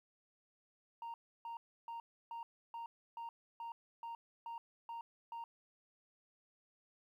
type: tone bursts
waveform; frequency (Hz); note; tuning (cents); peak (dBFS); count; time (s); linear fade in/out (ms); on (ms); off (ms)
sine; 928; A#5; -8; -40; 11; 1.02-5.44; 2; 120; 310
effects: tanh soft clip ceiling -42 dBFS + 13-bit